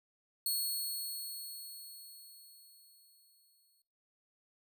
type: tone with exponential decay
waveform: 10% pulse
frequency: 4343 Hz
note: C#8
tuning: 36 cents flat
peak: -24 dBFS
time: 0.46-3.82 s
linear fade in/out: 2 ms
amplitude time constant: 730 ms
effects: noise-tail reverb RT60 0.6 s tail -21 dB re dry